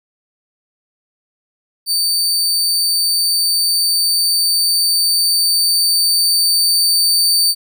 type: tone with level ramp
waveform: sawtooth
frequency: 4586 Hz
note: D8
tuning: 42 cents flat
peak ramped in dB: -11 to -8 dBFS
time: 1.86-7.55 s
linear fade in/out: 50 ms
effects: none